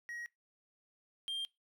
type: tone pair in turn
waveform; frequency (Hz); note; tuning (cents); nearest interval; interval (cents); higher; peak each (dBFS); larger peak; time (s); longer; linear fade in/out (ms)
triangle; 1896 / 3189; A#6 / G7; +29 / +29; major sixth; 900; second; -40 / -34; second; 0.09-0.26 / 1.28-1.45; neither; 0
effects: noise-tail reverb RT60 0.2 s tail -21 dB re dry